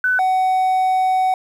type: tone pair in turn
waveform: sine / triangle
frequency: 1500 / 750 Hz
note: F#6 / F#5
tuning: +23 / +23 cents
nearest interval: octave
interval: 1200 cents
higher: first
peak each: -14 / -12 dBFS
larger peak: second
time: 0.04-0.19 / 0.19-1.34 s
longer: second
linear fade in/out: 2 ms
effects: 8-bit